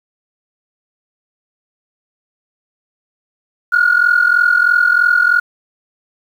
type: tone pair together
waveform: sine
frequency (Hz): 1414 / 1457.1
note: F6 / F#6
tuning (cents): +21 / -27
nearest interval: minor second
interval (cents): 52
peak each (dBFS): -11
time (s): 3.72-5.4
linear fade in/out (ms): 10
effects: tanh soft clip ceiling -3 dBFS + 7-bit